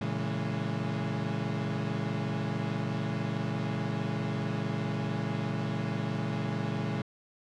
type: chord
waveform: 35% pulse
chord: A# half-diminished seventh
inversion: none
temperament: equal with one note detuned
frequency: 113.88 / 138.59 / 164.81 / 207.7 Hz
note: A#2 / C#3 / E3 / G#3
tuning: -40 / 0 / 0 / 0 cents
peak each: -34 dBFS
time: 0.01-7.02 s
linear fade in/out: 5 ms
effects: low-pass 4000 Hz 12 dB/octave